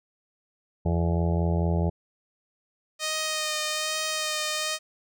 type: harmonic tone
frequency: 84.5 Hz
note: E2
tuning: 43 cents sharp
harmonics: 1 / 2 / 4 / 5 / 6 / 7 / 8 / 9 / 10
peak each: -24 / -26 / -35 / -34 / -41 / -36 / -38 / -41 / -40 dBFS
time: 0.85-1.9 s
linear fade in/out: 10 ms
type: tone with vibrato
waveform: 5% pulse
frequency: 619 Hz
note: D#5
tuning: 9 cents flat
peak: -15 dBFS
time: 2.99-4.79 s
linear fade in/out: 50 ms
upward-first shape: sine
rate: 1.2 Hz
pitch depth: 16 cents each way
effects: none

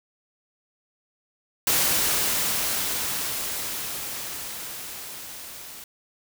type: noise with level ramp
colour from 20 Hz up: white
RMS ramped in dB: -21 to -41 dBFS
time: 1.67-5.84 s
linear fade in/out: 2 ms
effects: none

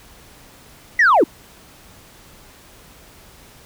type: linear sweep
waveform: sine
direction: down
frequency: 2013 to 250.8 Hz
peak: -8 dBFS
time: 0.99-1.24 s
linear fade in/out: 5 ms
effects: tanh soft clip ceiling -7 dBFS + pink hiss -46 dBFS RMS until 3.65 s

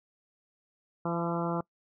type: harmonic tone with a mistuned harmonic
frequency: 169.6 Hz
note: E3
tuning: 50 cents sharp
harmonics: 1 / 2 / 3 / 4 / 5 / 6 / 7 / 8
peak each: -32 / -35 / -37 / -38 / -39 / -40 / -40 / -41 dBFS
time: 1.05-1.61 s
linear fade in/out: 5 ms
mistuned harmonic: 5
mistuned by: +21 cents
effects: noise-tail reverb RT60 0.1 s tail -24 dB re dry

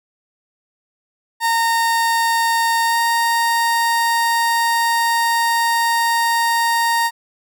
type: tone with pitch glide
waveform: 30% pulse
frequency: 920 to 928 Hz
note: A#5 to A#5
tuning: -23 to -8 cents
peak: -12 dBFS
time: 1.4-7.11 s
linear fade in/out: 50 ms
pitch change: +15 cents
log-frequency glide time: 2.85-2.97 s
effects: none

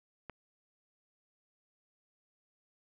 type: click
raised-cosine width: 0.5 ms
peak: -28 dBFS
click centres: 0.297 s
effects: none

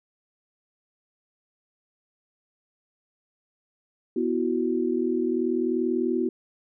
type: chord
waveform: sine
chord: B suspended fourth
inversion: none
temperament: equal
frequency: 246.9 / 329.6 / 370 Hz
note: B3 / E4 / F#4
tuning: 0 / 0 / 0 cents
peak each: -27 / -27 / -26 dBFS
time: 4.16-6.29 s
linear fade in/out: 5 ms
effects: none

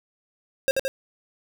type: tone with echo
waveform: square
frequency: 536 Hz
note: C5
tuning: 42 cents sharp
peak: -18 dBFS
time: 0.68-0.71 s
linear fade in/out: 0 ms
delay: 85 ms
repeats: 2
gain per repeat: -3 dB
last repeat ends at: 0.88 s
effects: 8-bit

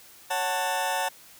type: chord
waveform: sawtooth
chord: F# minor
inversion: second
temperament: just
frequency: 555 / 740 / 888 Hz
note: C#5 / F#5 / A5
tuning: +2 / 0 / +16 cents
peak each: -29 / -26 / -24 dBFS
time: 0.3-1.09 s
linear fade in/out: 10 ms
effects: white hiss -51 dBFS RMS until 1.39 s

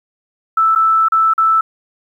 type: tone with dropouts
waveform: sine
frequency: 1318.5 Hz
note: E6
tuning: in tune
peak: -9 dBFS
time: 0.57-1.61 s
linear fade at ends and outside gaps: 5 ms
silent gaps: 0.751-0.758 / 1.085-1.12 / 1.337-1.379 s
effects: 8-bit

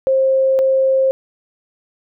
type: tone pair in turn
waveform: sine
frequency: 531 / 531 Hz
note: C5 / C5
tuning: +25 / +25 cents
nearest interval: unison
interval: 0 cents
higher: neither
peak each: -11 dBFS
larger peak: neither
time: 0.07-0.59 / 0.59-1.11 s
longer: neither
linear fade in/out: 0 ms
effects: none

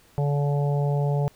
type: harmonic tone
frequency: 143.6 Hz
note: D3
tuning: 39 cents flat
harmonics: 1 / 3 / 4 / 5 / 6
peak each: -21 / -31 / -33 / -35 / -37 dBFS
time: 0.18-1.28 s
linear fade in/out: 0 ms
effects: pink hiss -57 dBFS RMS until 1.35 s

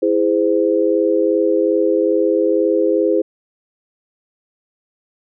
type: chord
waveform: sine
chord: E augmented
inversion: none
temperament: just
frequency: 329.6 / 412 / 515 Hz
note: E4 / G#4 / B#4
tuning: 0 / -14 / -28 cents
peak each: -17 dBFS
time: 0.02-3.22 s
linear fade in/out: 10 ms
effects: none

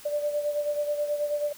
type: beating tone pair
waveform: sine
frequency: 587.3 / 596.6 Hz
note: D5 / D5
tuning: 0 / +27 cents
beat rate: 9.3 Hz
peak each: -26 / -33 dBFS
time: 0.05-1.53 s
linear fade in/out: 10 ms
effects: white hiss -48 dBFS RMS until 1.57 s

